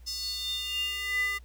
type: tone with high-pass filter sweep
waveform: square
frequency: 400.8 Hz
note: G4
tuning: 38 cents sharp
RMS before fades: -32 dBFS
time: 0.06-1.39 s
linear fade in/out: 20 ms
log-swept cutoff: 5300 to 1700 Hz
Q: 8.2
effects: added 60 Hz sine -47 dBFS peak until 1.44 s + pink hiss -65 dBFS RMS until 1.44 s